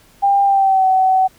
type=tone with pitch glide; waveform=sine; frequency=797 to 755.3 Hz; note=G5 to F#5; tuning=+28 to +35 cents; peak=-10 dBFS; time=0.22-1.28 s; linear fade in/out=20 ms; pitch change=-93 cents; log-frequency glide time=0.44-0.86 s; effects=pink hiss -50 dBFS RMS until 1.38 s